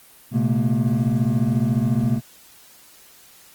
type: tone cluster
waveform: triangle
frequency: 119.4 / 133.7 / 215.3 / 235.1 Hz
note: A#2 / C3 / A3 / A#3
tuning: +42 / +38 / -37 / +15 cents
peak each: -21 dBFS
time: 0.31-2.21 s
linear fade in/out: 50 ms
effects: white hiss -49 dBFS RMS until 3.54 s + Opus 24 kbps